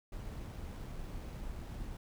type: noise with sample-and-hold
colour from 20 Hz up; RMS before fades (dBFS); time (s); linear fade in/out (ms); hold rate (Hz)
brown; -43; 0.12-1.97; 5; 8820
effects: none